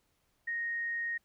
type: tone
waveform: sine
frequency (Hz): 1864.7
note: A#6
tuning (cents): 0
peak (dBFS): -32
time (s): 0.47-1.18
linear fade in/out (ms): 10
effects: pink hiss -75 dBFS RMS until 1.24 s